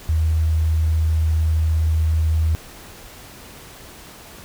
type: tone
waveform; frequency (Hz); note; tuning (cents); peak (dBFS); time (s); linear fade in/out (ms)
sine; 79.6; D#2; +40; -15; 0.09-2.55; 0
effects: pink hiss -41 dBFS RMS until 4.44 s